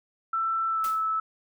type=tone with pitch glide; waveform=sine; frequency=1333 to 1307.1 Hz; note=E6 to E6; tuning=+19 to -15 cents; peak=-24 dBFS; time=0.33-1.2 s; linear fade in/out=5 ms; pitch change=-34 cents; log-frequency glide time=0.69-0.85 s
type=noise with exponential decay; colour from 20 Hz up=white; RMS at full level=-36 dBFS; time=0.84-1.08 s; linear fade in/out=1 ms; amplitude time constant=52 ms
effects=none